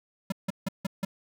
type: tone bursts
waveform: square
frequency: 192.7 Hz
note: G3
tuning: 29 cents flat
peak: -27 dBFS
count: 5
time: 0.3-1.05 s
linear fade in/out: 5 ms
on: 22 ms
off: 160 ms
effects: none

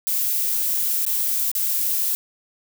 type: noise with dropouts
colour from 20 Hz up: violet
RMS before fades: -22 dBFS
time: 0.07-2.15 s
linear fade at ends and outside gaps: 0 ms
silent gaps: 1.051-1.065 / 1.515-1.552 s
effects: none

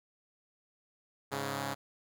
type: tone pair together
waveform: 5% pulse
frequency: 103.83 / 138.89 Hz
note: G#2 / C#3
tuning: 0 / +4 cents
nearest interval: perfect fourth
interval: 504 cents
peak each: -28 / -24 dBFS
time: 1.31-1.75 s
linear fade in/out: 20 ms
effects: none

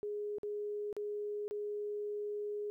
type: tone with dropouts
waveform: sine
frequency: 415.3 Hz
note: G#4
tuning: in tune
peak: -36 dBFS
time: 0.03-2.7 s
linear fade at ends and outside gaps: 0 ms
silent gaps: 0.384-0.432 / 0.928-0.966 / 1.48-1.51 s
effects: 13-bit

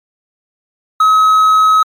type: tone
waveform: triangle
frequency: 1278 Hz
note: D#6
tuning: 46 cents sharp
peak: -4 dBFS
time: 1-1.83 s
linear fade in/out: 5 ms
effects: MP3 96 kbps

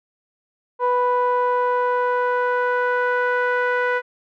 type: tone with low-pass filter sweep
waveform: sawtooth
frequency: 493.9 Hz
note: B4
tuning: in tune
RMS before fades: -20 dBFS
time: 0.79-4.02 s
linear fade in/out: 50 ms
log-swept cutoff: 990 to 1700 Hz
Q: 3
effects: none

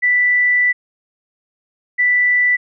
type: tone pair in turn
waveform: sine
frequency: 1975.5 / 1975.5 Hz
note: B6 / B6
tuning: 0 / 0 cents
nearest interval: unison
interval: 0 cents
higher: neither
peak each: -11 dBFS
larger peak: neither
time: 0.02-0.73 / 1.98-2.57 s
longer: first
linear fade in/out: 20 ms
effects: none

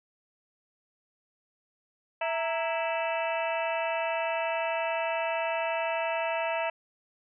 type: harmonic tone with a mistuned harmonic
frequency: 329.6 Hz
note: E4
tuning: in tune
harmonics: 2 / 3 / 4 / 5 / 6 / 7 / 8 / 9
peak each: -30 / -33 / -40 / -41 / -41 / -42 / -35 / -46 dBFS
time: 2.21-6.7 s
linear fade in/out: 5 ms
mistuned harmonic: 3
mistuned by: -110 cents
effects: none

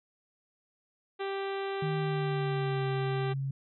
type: harmonic tone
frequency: 392 Hz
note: G4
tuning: in tune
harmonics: 1 / 2 / 3 / 4 / 5 / 6 / 7 / 8 / 9 / 10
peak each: -33 / -39 / -43 / -45 / -47 / -49 / -50 / -51 / -52 / -53 dBFS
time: 1.19-3.34 s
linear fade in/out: 20 ms
type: tone with pitch glide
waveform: sine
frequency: 154.6 to 136.15 Hz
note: D#3 to C#3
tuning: -11 to -31 cents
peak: -30 dBFS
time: 1.82-3.51 s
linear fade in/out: 5 ms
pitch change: -220 cents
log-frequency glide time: 1.96-2.87 s
effects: none

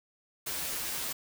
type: noise with comb filter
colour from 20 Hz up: white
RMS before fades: -35 dBFS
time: 0.46-1.13 s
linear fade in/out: 10 ms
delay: 10 ms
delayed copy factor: -0.8
effects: none

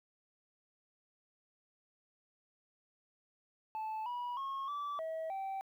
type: tone with pitch steps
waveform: sine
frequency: 873 / 973 / 1087 / 1157 / 644 / 775 Hz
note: A5 / B5 / C#6 / D6 / E5 / G5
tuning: -14 / -26 / -34 / -26 / -41 / -20 cents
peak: -34 dBFS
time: 3.75-5.61 s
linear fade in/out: 0 ms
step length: 310 ms
effects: tanh soft clip ceiling -36 dBFS + 12-bit

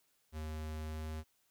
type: tone with pitch glide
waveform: square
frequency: 77.78 to 78.32 Hz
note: D#2 to D#2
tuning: 0 to +12 cents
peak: -40 dBFS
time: 0.32-1.24 s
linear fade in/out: 50 ms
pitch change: +12 cents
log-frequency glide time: 0.83-1.1 s
effects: white hiss -75 dBFS RMS until 1.5 s

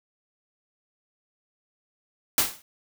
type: noise with exponential decay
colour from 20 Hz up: white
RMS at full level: -17 dBFS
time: 2.38-2.62 s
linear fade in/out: 1 ms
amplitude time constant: 51 ms
effects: none

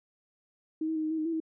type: tone with pitch steps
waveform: sine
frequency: 315.2 / 320.3 / 312.9 / 311.1 / 320.4 / 310.7 / 331.1 / 320 Hz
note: D#4 / E4 / D#4 / D#4 / E4 / D#4 / E4 / D#4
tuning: +23 / -50 / +10 / 0 / -49 / -2 / +8 / +49 cents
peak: -28 dBFS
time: 0.81-1.402 s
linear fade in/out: 5 ms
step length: 74 ms
effects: none

